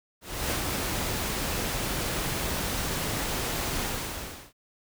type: noise with ADSR envelope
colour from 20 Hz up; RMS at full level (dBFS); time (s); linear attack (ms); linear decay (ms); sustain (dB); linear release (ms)
pink; -28; 0.21-4.53; 300; 48; -2; 700
effects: none